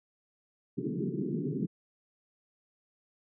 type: band-pass noise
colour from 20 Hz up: pink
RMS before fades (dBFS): -33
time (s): 0.77-1.67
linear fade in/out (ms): 20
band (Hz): 130 to 420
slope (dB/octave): 96
effects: none